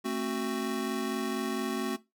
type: chord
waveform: square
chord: F# diminished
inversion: first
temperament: just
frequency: 222 / 266.4 / 370 Hz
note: A3 / C4 / F#4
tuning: +16 / +31 / 0 cents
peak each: -35 / -35 / -34 dBFS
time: 0.04-1.97 s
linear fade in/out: 20 ms
effects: noise-tail reverb RT60 0.2 s tail -17 dB re dry + MP3 96 kbps